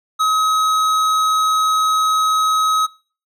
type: tone with tanh clipping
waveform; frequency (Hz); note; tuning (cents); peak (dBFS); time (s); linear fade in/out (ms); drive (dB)
sine; 1273; D#6; +39; -15; 0.19-2.87; 20; 15
effects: noise-tail reverb RT60 0.4 s tail -22 dB re dry